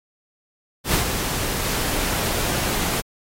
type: noise with ADSR envelope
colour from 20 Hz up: pink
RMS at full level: -18 dBFS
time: 0.84-3.02 s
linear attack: 95 ms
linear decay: 110 ms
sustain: -6 dB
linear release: 24 ms
effects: AAC 48 kbps